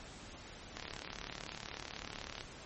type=click train; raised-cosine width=0.2 ms; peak=-24 dBFS; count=60; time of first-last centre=0.77-2.409 s; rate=36 Hz; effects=pink hiss -51 dBFS RMS until 2.65 s + MP3 32 kbps